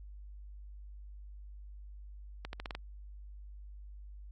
accelerating click train, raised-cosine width 0.3 ms, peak -24 dBFS, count 6, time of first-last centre 2.45-2.75 s, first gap 81 ms, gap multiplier 0.85, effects added 50 Hz sine -46 dBFS peak until 4.31 s + AAC 32 kbps

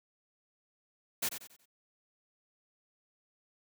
white noise with echo, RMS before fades -32 dBFS, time 1.22-1.29 s, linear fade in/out 10 ms, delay 92 ms, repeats 4, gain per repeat -9 dB, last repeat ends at 1.658 s, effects high-pass 100 Hz 12 dB/octave

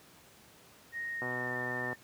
sine tone with pitch glide, 1864.7 to 1806.4 Hz, A#6 to A6, 0 to +45 cents, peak -35 dBFS, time 0.92-1.96 s, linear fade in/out 50 ms, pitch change -55 cents, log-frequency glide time 1.13-1.51 s
click train, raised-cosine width 1 ms, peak -25 dBFS, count 89, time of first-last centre 1.22-1.93 s, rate 124 Hz
effects pink hiss -58 dBFS RMS until 2.03 s + high-pass 100 Hz 12 dB/octave

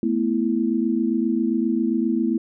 sine chord, A suspended second, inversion none, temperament just, 220 / 247.5 / 330 Hz, A3 / B3 / E4, 0 / +4 / +2 cents, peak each -23 dBFS, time 0.03-2.38 s, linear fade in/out 2 ms, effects none

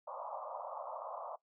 pink band-pass noise, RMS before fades -44 dBFS, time 0.07-1.36 s, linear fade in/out 10 ms, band 540 to 1200 Hz, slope 96 dB/octave, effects noise-tail reverb RT60 0.1 s tail -17 dB re dry

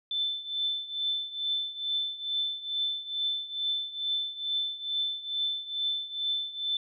sine tone with tremolo, 3529 Hz, A7, 4 cents sharp, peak -25 dBFS, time 0.11-6.77 s, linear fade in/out 2 ms, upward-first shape triangle, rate 2.3 Hz, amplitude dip 85%, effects none

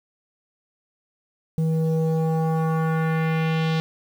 square tone with low-pass filter sweep, 160.5 Hz, E3, 46 cents flat, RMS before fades -22 dBFS, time 1.58-3.8 s, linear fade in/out 0 ms, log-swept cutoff 320 to 4000 Hz, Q 1.8, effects 8-bit

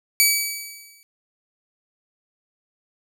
10% pulse tone with exponential decay, 2285 Hz, D7, 48 cents flat, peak -3 dBFS, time 0.2-1.03 s, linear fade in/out 0 ms, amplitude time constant 180 ms, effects none

